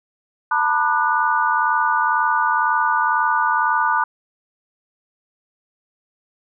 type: tone cluster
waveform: sine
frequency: 895 / 977 / 1200 / 1474 Hz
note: A5 / B5 / D6 / F#6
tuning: +29 / -19 / +37 / -7 cents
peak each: -21 dBFS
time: 0.51-4.04 s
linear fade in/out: 5 ms
effects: none